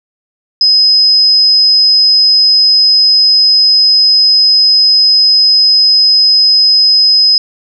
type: tone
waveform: sine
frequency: 5060 Hz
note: D#8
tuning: 28 cents sharp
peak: -4 dBFS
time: 0.61-7.38 s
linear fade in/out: 2 ms
effects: none